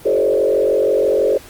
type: tone with frequency modulation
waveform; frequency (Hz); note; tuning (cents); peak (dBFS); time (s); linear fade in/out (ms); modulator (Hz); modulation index
sine; 480; B4; -49; -12; 0.05-1.38; 10; 46.2; 2.2
effects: pink hiss -40 dBFS RMS until 1.49 s + Opus 24 kbps